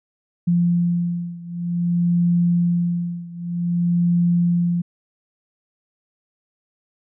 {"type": "beating tone pair", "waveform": "sine", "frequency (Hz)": [173.1, 173.63], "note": ["F3", "F3"], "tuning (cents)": [-15, -10], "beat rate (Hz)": 0.53, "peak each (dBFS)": [-19, -21], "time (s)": [0.47, 4.82], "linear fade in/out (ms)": 10, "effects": []}